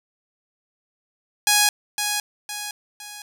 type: tone with echo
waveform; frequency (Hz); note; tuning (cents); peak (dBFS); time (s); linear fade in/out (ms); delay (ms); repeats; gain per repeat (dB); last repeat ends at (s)
5% pulse; 830.6; G#5; 0; -3; 1.47-1.69; 2; 510; 3; -7; 3.22
effects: none